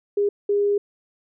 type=tone bursts at uneven times; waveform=sine; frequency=407.2 Hz; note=G#4; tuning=34 cents flat; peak=-17 dBFS; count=2; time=0.17-0.29 / 0.49-0.78 s; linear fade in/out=5 ms; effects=none